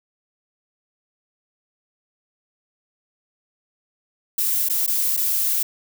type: noise with dropouts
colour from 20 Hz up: violet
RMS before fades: -21 dBFS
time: 4.38-5.63 s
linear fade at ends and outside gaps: 5 ms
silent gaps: 4.687-4.697 / 4.865-4.876 / 5.167-5.173 s
effects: none